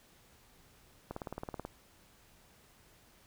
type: click train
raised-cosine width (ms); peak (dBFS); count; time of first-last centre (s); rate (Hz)
1; -25; 11; 1.11-1.651; 18.5
effects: pink hiss -63 dBFS RMS until 3.26 s